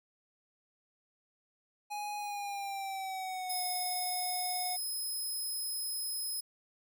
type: tone with pitch glide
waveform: square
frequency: 830.6 to 727.3 Hz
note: G#5 to F#5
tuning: 0 to -30 cents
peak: -37 dBFS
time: 1.9-4.77 s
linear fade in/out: 20 ms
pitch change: -230 cents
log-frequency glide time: 2.18-3.62 s
type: tone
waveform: 5% pulse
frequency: 5110 Hz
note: D#8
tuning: 45 cents sharp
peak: -29 dBFS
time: 3.49-6.41 s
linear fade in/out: 10 ms
effects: none